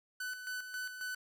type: tone with tremolo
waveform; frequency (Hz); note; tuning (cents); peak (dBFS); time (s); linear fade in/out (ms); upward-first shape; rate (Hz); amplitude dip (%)
45% pulse; 1501; F#6; +24; -37; 0.2-1.15; 5; square; 3.7; 55
effects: none